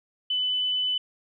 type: tone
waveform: sine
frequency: 3003 Hz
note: F#7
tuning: 25 cents sharp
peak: -23 dBFS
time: 0.3-0.98 s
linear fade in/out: 5 ms
effects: none